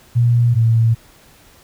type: tone pair in turn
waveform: sine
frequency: 119.2 / 114.13 Hz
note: A#2 / A#2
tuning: +39 / -36 cents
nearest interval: minor second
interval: 75 cents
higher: first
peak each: -10 dBFS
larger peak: neither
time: 0.15-0.55 / 0.55-0.95 s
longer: neither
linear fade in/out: 20 ms
effects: pink hiss -48 dBFS RMS until 1.63 s